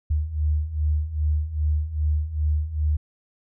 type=beating tone pair; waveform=sine; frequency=74.4 / 76.9 Hz; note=D2 / D#2; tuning=+23 / -20 cents; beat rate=2.5 Hz; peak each=-26 / -22 dBFS; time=0.1-2.97 s; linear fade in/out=10 ms; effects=none